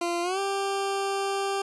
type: tone with pitch glide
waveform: 20% pulse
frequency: 344.7 to 393.7 Hz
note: F4 to G4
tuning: -23 to +8 cents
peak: -21 dBFS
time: 0.01-1.62 s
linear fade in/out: 5 ms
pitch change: +231 cents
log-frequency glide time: 0.22-0.39 s
effects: resampled to 24000 Hz